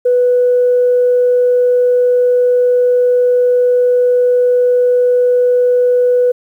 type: tone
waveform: sine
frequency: 493.9 Hz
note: B4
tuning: in tune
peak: -7 dBFS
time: 0.05-6.32 s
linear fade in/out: 10 ms
effects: tanh soft clip ceiling -3 dBFS + 8-bit